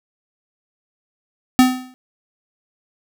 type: tone with exponential decay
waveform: square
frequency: 254.9 Hz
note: C4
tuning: 45 cents flat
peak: -6 dBFS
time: 1.59-1.94 s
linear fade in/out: 0 ms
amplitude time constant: 74 ms
effects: none